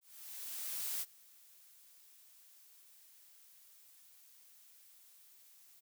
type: noise with ADSR envelope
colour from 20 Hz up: blue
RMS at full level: -38 dBFS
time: 0.01-5.81 s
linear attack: 1000 ms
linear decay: 44 ms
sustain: -24 dB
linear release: 24 ms
effects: none